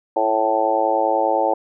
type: harmonic tone with a mistuned harmonic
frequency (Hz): 110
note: A2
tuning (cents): 0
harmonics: 3 / 4 / 5 / 6 / 7 / 8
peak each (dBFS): -26 / -26 / -21 / -25 / -21 / -22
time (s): 0.16-1.54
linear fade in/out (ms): 5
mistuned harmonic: 3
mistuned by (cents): +23
effects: none